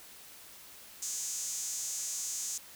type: tone with high-pass filter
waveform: sawtooth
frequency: 240 Hz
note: B3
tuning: 49 cents flat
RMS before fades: -37 dBFS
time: 1.02-2.58 s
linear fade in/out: 5 ms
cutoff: 6800 Hz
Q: 4.8
effects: white hiss -52 dBFS RMS until 2.75 s